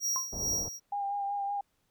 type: tone with tremolo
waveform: square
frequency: 5680 Hz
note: F8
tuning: 28 cents sharp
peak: -28 dBFS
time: 0-0.8 s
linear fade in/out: 50 ms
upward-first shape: sine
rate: 2.4 Hz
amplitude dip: 75%
type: tone with exponential decay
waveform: sine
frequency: 1046.5 Hz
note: C6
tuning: in tune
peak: -30 dBFS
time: 0.16-0.29 s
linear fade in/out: 0 ms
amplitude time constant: 27 ms
type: low-pass noise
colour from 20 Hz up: pink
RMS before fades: -41 dBFS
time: 0.32-0.69 s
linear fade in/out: 10 ms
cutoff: 820 Hz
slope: 24 dB/octave
type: tone with vibrato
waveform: sine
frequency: 804 Hz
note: G5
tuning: 44 cents sharp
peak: -30 dBFS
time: 0.92-1.61 s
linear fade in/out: 5 ms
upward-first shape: sine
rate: 5.3 Hz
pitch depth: 22 cents each way
effects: pink hiss -75 dBFS RMS until 1.9 s